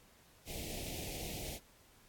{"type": "band-stop noise", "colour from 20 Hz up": "pink", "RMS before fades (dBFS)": -43, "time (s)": [0.45, 1.6], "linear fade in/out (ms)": 50, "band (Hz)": [780, 2100], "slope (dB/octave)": 48, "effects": ["pink hiss -64 dBFS RMS until 2.08 s", "AAC 64 kbps"]}